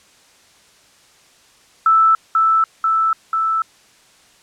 sine tone with echo, 1318.5 Hz, E6, in tune, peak -9 dBFS, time 1.86-2.15 s, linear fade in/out 2 ms, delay 490 ms, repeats 3, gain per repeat -2 dB, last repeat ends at 3.62 s, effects white hiss -51 dBFS RMS until 4.42 s + low-pass 8000 Hz 12 dB/octave

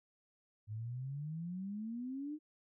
sine exponential sweep, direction up, 103.83 to 311.1 Hz, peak -39 dBFS, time 0.67-2.39 s, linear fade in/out 50 ms, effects none

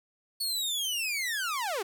sawtooth linear sweep, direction down, 4450 to 349.2 Hz, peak -26 dBFS, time 0.4-1.83 s, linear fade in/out 10 ms, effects 11-bit

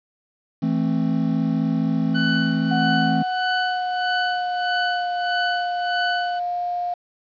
triangle chord, A minor, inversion second, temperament just, 165 / 220 / 264 Hz, E3 / A3 / C4, +2 / 0 / +16 cents, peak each -21 dBFS, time 0.62-3.23 s, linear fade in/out 10 ms
sawtooth tone with tremolo, 1494 Hz, F#6, 16 cents sharp, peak -17 dBFS, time 2.14-6.4 s, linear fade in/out 20 ms, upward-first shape sine, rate 1.6 Hz, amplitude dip 75%
sine tone with pitch glide, 740 to 708.2 Hz, F#5 to F5, 0 to +24 cents, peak -22 dBFS, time 2.71-6.94 s, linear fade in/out 5 ms, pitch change -76 cents, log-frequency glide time 3.15-5.17 s
effects resampled to 11025 Hz + 8-bit

